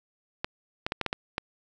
clicks, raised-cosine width 0.3 ms, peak -12 dBFS, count 7, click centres 0.445 / 0.865 / 0.921 / 1.013 / 1.063 / 1.129 / 1.381 s, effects none

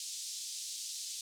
white band-pass noise, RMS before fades -42 dBFS, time 0-1.21 s, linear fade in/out 2 ms, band 3800 to 8100 Hz, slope 24 dB/octave, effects none

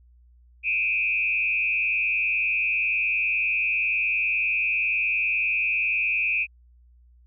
sine tone with frequency modulation, 2489 Hz, D#7, in tune, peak -21 dBFS, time 0.63-6.47 s, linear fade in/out 50 ms, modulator 110 Hz, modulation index 1.2, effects added 60 Hz sine -52 dBFS peak until 7.26 s

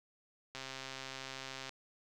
click train, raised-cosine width 0.2 ms, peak -26 dBFS, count 153, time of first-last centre 0.55-1.693 s, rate 133 Hz, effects none

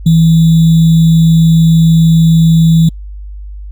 sine tone with sample-and-hold, 163.4 Hz, E3, 15 cents flat, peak -3 dBFS, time 0.06-2.89 s, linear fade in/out 5 ms, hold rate 3675 Hz, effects added 50 Hz sine -23 dBFS peak until 3.71 s + Opus 48 kbps

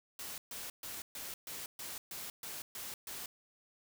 white noise bursts, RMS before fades -44 dBFS, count 10, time 0.19-3.26 s, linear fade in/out 2 ms, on 190 ms, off 130 ms, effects none

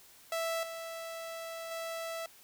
sawtooth tone with level steps, 659.3 Hz, E5, in tune, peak -28 / -36 / -33 dBFS, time 0.32-2.26 s, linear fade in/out 2 ms, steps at 0.63 / 1.71 s, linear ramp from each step 2 ms, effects white hiss -58 dBFS RMS until 2.43 s

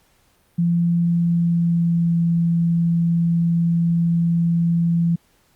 sine tone with pitch glide, 171 to 168.74 Hz, F3 to E3, -36 to +41 cents, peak -15 dBFS, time 0.58-5.16 s, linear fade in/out 10 ms, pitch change -23 cents, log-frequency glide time 0.99-2.18 s, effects pink hiss -60 dBFS RMS until 5.55 s + Opus 48 kbps

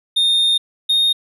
triangle tone pair in turn, 3661 / 3695 Hz, A#7 / A#7, -32 / -16 cents, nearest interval unison, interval 16 cents, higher second, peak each -11 dBFS, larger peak neither, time 0.16-0.58 / 0.89-1.13 s, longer first, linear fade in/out 10 ms, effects resampled to 32000 Hz

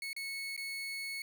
30% pulse tone with dropouts, 2201 Hz, C#7, 13 cents flat, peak -35 dBFS, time 0.02-1.22 s, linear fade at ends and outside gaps 2 ms, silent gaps 0.131-0.164 / 0.565-0.576 s, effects none

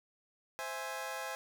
20% pulse chord, C augmented, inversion none, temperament equal, 523.3 / 659.3 / 830.6 Hz, C5 / E5 / G#5, 0 / 0 / 0 cents, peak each -38 / -39 / -37 dBFS, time 0.59-1.35 s, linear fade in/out 0 ms, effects none

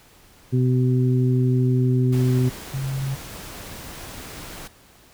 harmonic tone, 126.8 Hz, B2, 46 cents sharp, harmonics 1 / 2 / 3, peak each -17 / -23 / -27 dBFS, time 0.52-2.5 s, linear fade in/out 20 ms
pink noise, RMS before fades -37 dBFS, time 2.12-4.68 s, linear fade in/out 10 ms
sine tone, 134.8 Hz, C#3, 48 cents flat, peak -23 dBFS, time 2.73-3.16 s, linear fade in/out 20 ms
effects pink hiss -52 dBFS RMS until 5.13 s

